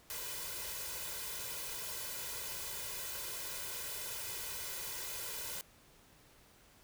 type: noise with comb filter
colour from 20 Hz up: white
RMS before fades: -42 dBFS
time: 0.1-5.61 s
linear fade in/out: 0 ms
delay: 2 ms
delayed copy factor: +0.8
effects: pink hiss -63 dBFS RMS until 6.83 s